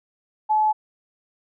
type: tone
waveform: sine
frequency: 859 Hz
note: A5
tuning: 42 cents flat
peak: -16 dBFS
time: 0.49-0.73 s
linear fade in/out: 20 ms
effects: none